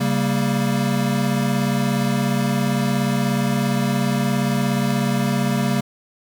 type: chord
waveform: square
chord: G diminished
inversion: second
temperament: equal with one note detuned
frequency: 136.68 / 196 / 233.1 Hz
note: Db3 / G3 / Bb3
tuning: -24 / 0 / 0 cents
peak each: -23 dBFS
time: 0-5.81 s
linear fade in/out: 10 ms
effects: 9-bit